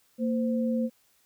sine tone pair together, 230.5 / 517.5 Hz, A#3 / C5, -19 / -19 cents, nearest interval octave + major second, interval 1400 cents, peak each -25 / -31 dBFS, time 0.18-0.9 s, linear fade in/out 50 ms, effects white hiss -66 dBFS RMS until 1.25 s

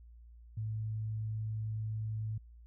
sine tone, 109.1 Hz, A2, 14 cents flat, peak -34 dBFS, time 0.57-2.38 s, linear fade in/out 5 ms, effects added 58 Hz sine -52 dBFS peak until 2.66 s

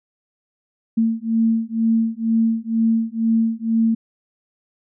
sine beating tone pair, 224.9 / 227 Hz, A3 / A#3, +38 / -46 cents, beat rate 2.1 Hz, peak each -19 / -19 dBFS, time 0.97-3.95 s, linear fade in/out 10 ms, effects none

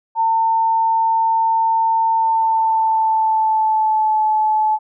sine tone with pitch glide, 900 to 863.3 Hz, A5 to A5, +39 to -33 cents, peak -13 dBFS, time 0.15-4.79 s, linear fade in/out 50 ms, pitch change -72 cents, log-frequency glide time 2.17-4.23 s, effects none

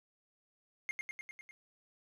triangle tone with echo, 2129 Hz, C7, 30 cents sharp, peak -32 dBFS, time 0.89-0.91 s, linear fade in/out 0 ms, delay 100 ms, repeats 6, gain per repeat -3 dB, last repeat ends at 1.51 s, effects none

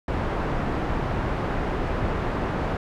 pink low-pass noise, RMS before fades -26 dBFS, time 0.08-2.77 s, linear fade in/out 2 ms, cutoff 1400 Hz, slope 12 dB/octave, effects none

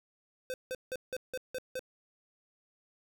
square tone bursts, 513 Hz, C5, 34 cents flat, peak -35 dBFS, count 7, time 0.5-1.793 s, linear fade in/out 0 ms, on 39 ms, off 170 ms, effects none

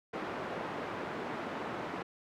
pink band-pass noise, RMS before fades -39 dBFS, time 0.13-2.03 s, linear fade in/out 10 ms, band 240 to 1600 Hz, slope 12 dB/octave, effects none

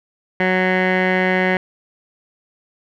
15% pulse tone with low-pass filter, 185 Hz, F#3, in tune, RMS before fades -17 dBFS, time 0.4-1.57 s, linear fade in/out 2 ms, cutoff 2100 Hz, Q 4, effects none

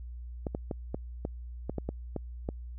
clicks, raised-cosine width 2 ms, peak -19 dBFS, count 10, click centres 0.468 / 0.549 / 0.712 / 0.945 / 1.251 / 1.696 / 1.783 / 1.89 / 2.163 / 2.489 s, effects added 60 Hz sine -39 dBFS peak until 2.78 s

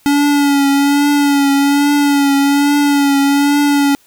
square tone with vibrato, 283.7 Hz, C#4, 40 cents sharp, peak -10 dBFS, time 0.06-3.95 s, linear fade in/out 0 ms, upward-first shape triangle, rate 1.2 Hz, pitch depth 38 cents each way, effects white hiss -51 dBFS RMS until 4.06 s

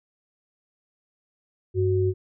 sine tone pair together, 98 / 370.2 Hz, G2 / F#4, 0 / +1 cents, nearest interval octave + major seventh, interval 2301 cents, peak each -22 / -22 dBFS, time 1.74-2.14 s, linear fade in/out 50 ms, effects none

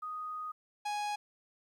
sine / 45% pulse tone pair in turn, 1244.5 / 830.6 Hz, D#6 / G#5, 0 / 0 cents, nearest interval perfect fifth, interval 700 cents, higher first, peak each -37 / -33 dBFS, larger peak second, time 0.02-0.52 / 0.85-1.16 s, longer first, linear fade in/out 10 ms, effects low-pass 8000 Hz 12 dB/octave + 12-bit

